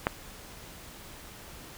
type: clicks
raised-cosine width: 0.5 ms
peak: -9 / -28 dBFS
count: 2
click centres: 0.069 / 0.078 s
effects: pink hiss -47 dBFS RMS until 1.77 s